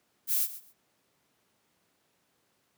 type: noise with echo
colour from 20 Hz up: violet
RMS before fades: -27 dBFS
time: 0.27-0.48 s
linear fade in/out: 50 ms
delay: 130 ms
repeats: 2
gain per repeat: -15 dB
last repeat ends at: 0.74 s
effects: pink hiss -72 dBFS RMS until 2.77 s + high-pass 150 Hz 12 dB/octave